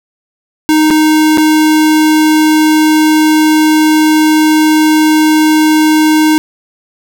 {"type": "tone with dropouts", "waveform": "square", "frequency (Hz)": 310.1, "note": "D#4", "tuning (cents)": -6, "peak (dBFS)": -6, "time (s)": [0.69, 6.38], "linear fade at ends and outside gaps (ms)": 0, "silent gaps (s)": [[0.903, 0.908], [1.374, 1.381]], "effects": []}